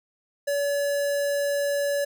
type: tone with notch filter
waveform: square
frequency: 570 Hz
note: C#5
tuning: 48 cents sharp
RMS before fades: -25 dBFS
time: 0.47-2.05 s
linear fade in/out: 10 ms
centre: 3100 Hz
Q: 2
effects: none